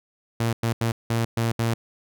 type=tone bursts at uneven times; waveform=sawtooth; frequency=115.2 Hz; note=A#2; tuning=20 cents flat; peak=-17 dBFS; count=6; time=0.4-0.53 / 0.63-0.73 / 0.81-0.92 / 1.1-1.25 / 1.37-1.52 / 1.59-1.74 s; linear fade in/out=5 ms; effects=none